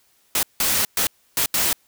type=noise bursts at uneven times; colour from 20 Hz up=white; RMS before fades=-20 dBFS; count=5; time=0.35-0.43 / 0.6-0.85 / 0.97-1.07 / 1.37-1.46 / 1.54-1.73 s; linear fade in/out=2 ms; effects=white hiss -61 dBFS RMS until 1.87 s

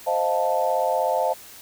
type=chord; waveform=sine; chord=F dominant seventh; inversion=second; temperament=equal; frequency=523.3 / 622.3 / 698.5 / 880 Hz; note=C5 / Eb5 / F5 / A5; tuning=0 / 0 / 0 / 0 cents; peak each=-25 dBFS; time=0.06-1.34 s; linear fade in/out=20 ms; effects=white hiss -44 dBFS RMS until 1.61 s

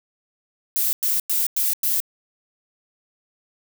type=noise bursts; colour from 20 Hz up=violet; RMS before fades=-21 dBFS; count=5; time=0.76-2.002 s; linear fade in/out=0 ms; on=170 ms; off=98 ms; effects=none

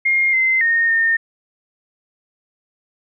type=tone with pitch steps; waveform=sine; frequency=2129 / 2069 / 1844 / 1824 Hz; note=C7 / C7 / A#6 / A#6; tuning=+30 / -20 / -19 / -38 cents; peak=-13 dBFS; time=0.05-1.17 s; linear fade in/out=10 ms; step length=280 ms; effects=none

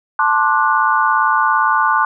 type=chord; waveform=sine; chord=D dominant seventh; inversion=second; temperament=just; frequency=881 / 1057.2 / 1174.7 / 1468.3 Hz; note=A5 / C6 / D6 / F#6; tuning=+2 / +18 / 0 / -14 cents; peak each=-17 dBFS; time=0.19-2.05 s; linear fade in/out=2 ms; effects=none

